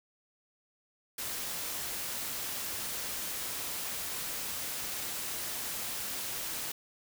white noise, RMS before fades -37 dBFS, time 1.18-6.72 s, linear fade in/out 5 ms, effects none

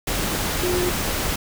sine tone in noise, 358.2 Hz, F4, 44 cents sharp, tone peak -21 dBFS, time 0.63-0.9 s, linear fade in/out 5 ms, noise pink, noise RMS -24 dBFS, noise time 0.07-1.36 s, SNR 0 dB, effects none

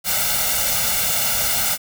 white noise with comb filter, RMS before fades -20 dBFS, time 0.04-1.78 s, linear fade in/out 50 ms, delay 1.4 ms, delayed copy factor +0.85, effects none

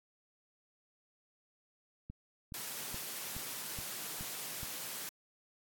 click train, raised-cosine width 5 ms, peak -32 dBFS, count 7, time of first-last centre 2.1-4.632 s, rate 2.37 Hz
white high-pass noise, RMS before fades -42 dBFS, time 2.54-5.09 s, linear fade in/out 0 ms, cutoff 110 Hz, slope 48 dB/octave
effects AAC 64 kbps

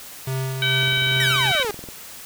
square tone with tremolo, 131.9 Hz, C3, 14 cents sharp, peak -23 dBFS, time 0.27-1.52 s, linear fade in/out 5 ms, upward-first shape sine, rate 2.4 Hz, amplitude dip 35%
harmonic tone, 763 Hz, G5, 47 cents flat, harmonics 2 / 3 / 4 / 5, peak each -24 / -24 / -24 / -24 dBFS, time 0.62-1.63 s, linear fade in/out 2 ms
click train, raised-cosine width 2 ms, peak -24 dBFS, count 23, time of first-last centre 0.83-1.888 s, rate 20.8 Hz
sawtooth exponential sweep, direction down, 1970 to 395.8 Hz, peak -19 dBFS, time 1.2-1.71 s, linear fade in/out 2 ms
effects white hiss -39 dBFS RMS until 2.25 s

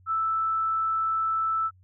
sine tone, 1318.5 Hz, E6, in tune, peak -23 dBFS, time 0.06-1.71 s, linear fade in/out 50 ms, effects added 92 Hz sine -54 dBFS peak until 1.83 s

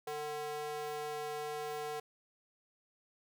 square tone with high-pass filter, 149.8 Hz, D3, 35 cents sharp, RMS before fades -40 dBFS, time 0.07-2 s, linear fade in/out 5 ms, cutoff 560 Hz, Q 4.3, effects none

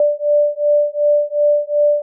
sine beating tone pair, 587.3 / 590 Hz, D5 / D5, 0 / +8 cents, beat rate 2.7 Hz, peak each -15 dBFS, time 0-2.02 s, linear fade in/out 2 ms, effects none

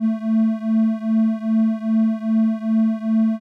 triangle beating tone pair, 220.8 / 223.3 Hz, A3 / A3, +6 / +26 cents, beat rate 2.5 Hz, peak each -16 / -18 dBFS, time 0-3.4 s, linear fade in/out 50 ms, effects none

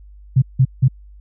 sine tone bursts, 130.81 Hz, C3, in tune, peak -8 dBFS, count 3, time 0.36-0.883 s, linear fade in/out 10 ms, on 61 ms, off 170 ms, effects added 50 Hz sine -39 dBFS peak until 1.2 s

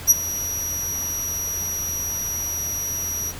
35% pulse tone with ADSR envelope, 5800 Hz, F#8, 35 cents flat, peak -5 dBFS, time 0.07-3.33 s, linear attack 37 ms, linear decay 24 ms, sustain -17 dB, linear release 42 ms, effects added 84 Hz sine -37 dBFS peak until 3.39 s + pink hiss -37 dBFS RMS until 3.39 s

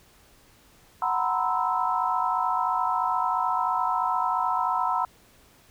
sine tone cluster, 741 / 923 / 977 / 1026 / 1312 Hz, F#5 / A#5 / B5 / C6 / E6, +2 / -17 / -19 / -34 / -9 cents, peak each -29 dBFS, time 1.02-5.05 s, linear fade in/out 2 ms, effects pink hiss -57 dBFS RMS until 5.7 s

